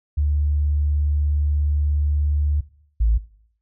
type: tone pair in turn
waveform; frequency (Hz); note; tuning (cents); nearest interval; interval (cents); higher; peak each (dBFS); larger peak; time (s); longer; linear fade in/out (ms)
sine; 73.6 / 55.14; D2 / A1; +4 / +4; perfect fourth; 500; first; -16 / -13; second; 0.17-2.61 / 3-3.18; first; 10
effects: noise-tail reverb RT60 0.6 s tail -19 dB re dry + tanh soft clip ceiling -10 dBFS